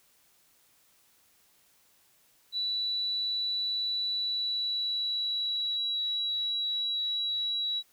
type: tone with pitch glide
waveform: sine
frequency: 3951 to 3899 Hz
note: B7 to B7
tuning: 0 to -23 cents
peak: -28 dBFS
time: 2.52-7.83 s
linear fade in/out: 50 ms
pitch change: -23 cents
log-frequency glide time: 4.11-5.88 s
effects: white hiss -65 dBFS RMS until 7.92 s